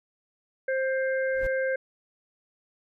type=harmonic tone; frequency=527 Hz; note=C5; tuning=12 cents sharp; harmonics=1 / 3 / 4; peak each=-25 / -31 / -39 dBFS; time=0.68-1.76 s; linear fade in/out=5 ms
type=noise with exponential growth; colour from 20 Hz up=brown; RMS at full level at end=-31 dBFS; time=1.28-1.47 s; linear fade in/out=5 ms; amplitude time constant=40 ms
effects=none